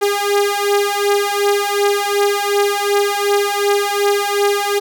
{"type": "beating tone pair", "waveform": "sawtooth", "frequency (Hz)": [404.7, 407.4], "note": ["G#4", "G#4"], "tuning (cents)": [-45, -33], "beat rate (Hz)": 2.7, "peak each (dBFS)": -13, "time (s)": [0.01, 4.8], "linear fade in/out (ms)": 20, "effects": []}